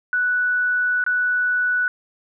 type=tone with dropouts; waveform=sine; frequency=1480 Hz; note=F#6; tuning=in tune; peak=-17 dBFS; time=0.13-1.88 s; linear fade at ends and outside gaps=1 ms; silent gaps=1.04-1.064 s; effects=none